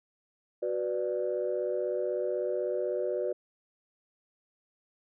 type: chord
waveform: sine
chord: B minor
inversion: second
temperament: equal with one note detuned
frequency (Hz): 370 / 493.9 / 590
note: F#4 / B4 / D5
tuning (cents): 0 / 0 / +8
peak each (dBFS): -32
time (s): 0.62-3.33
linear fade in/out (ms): 10
effects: tanh soft clip ceiling -20 dBFS